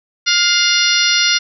harmonic tone with a mistuned harmonic, 708 Hz, F5, 23 cents sharp, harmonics 2 / 3 / 4 / 5 / 6 / 7 / 8, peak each -19 / -19 / -19 / -19 / -19 / -19 / -19 dBFS, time 0.26-1.39 s, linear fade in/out 20 ms, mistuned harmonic 3, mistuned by -29 cents, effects none

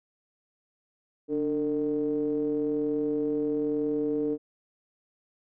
triangle ring-modulated tone, 78.7 Hz, D#2, 20 cents sharp, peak -20 dBFS, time 1.28-4.38 s, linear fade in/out 50 ms, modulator 373 Hz, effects none

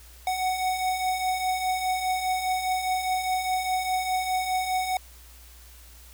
square beating tone pair, 740 / 744.9 Hz, F#5 / F#5, 0 / +11 cents, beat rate 4.9 Hz, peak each -33 / -26 dBFS, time 0.27-4.97 s, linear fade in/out 2 ms, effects added 60 Hz sine -48 dBFS peak until 6.13 s + white hiss -52 dBFS RMS until 6.13 s

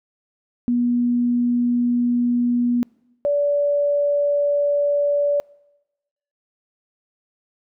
sine tone pair in turn, 242 / 576.9 Hz, B3 / D5, -35 / -31 cents, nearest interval octave + minor third, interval 1504 cents, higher second, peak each -16 dBFS, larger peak neither, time 0.68-2.83 / 3.25-5.4 s, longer neither, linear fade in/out 0 ms, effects noise-tail reverb RT60 1.0 s tail -26 dB re dry

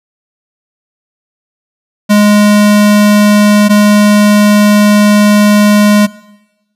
square tone pair in turn, 207.7 / 207.7 Hz, G#3 / G#3, 0 / 0 cents, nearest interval unison, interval 0 cents, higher neither, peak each -4 dBFS, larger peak neither, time 2.09-3.69 / 3.69-6.07 s, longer second, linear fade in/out 20 ms, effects noise-tail reverb RT60 1.0 s tail -20 dB re dry + resampled to 32000 Hz

